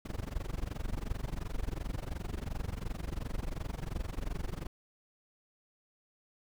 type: noise with amplitude modulation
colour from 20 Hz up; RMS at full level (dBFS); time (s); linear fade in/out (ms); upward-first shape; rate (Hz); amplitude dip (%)
brown; -33; 0.05-4.67; 5; sine; 22.8; 95
effects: none